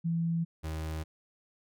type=tone pair in turn; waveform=sine / 35% pulse; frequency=166.8 / 78.88 Hz; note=E3 / D#2; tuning=+21 / +24 cents; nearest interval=octave + minor second; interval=1297 cents; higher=first; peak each=-27 / -32 dBFS; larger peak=first; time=0.04-0.45 / 0.63-1.04 s; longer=neither; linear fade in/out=20 ms; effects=none